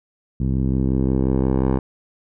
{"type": "tone with low-pass filter sweep", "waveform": "10% pulse", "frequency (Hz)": 65.6, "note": "C2", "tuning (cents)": 5, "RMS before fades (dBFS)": -19, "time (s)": [0.4, 1.79], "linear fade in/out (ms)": 5, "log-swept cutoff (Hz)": [180, 830], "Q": 0.95, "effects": []}